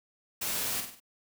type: noise with echo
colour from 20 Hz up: white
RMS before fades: -33 dBFS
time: 0.41-0.81 s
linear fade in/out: 10 ms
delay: 48 ms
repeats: 4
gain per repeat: -6 dB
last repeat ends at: 1.002 s
effects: none